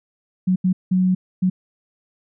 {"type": "tone bursts at uneven times", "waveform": "sine", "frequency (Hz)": 184.6, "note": "F#3", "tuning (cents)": -4, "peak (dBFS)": -14, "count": 4, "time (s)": [[0.47, 0.56], [0.64, 0.73], [0.91, 1.15], [1.42, 1.5]], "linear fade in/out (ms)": 10, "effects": []}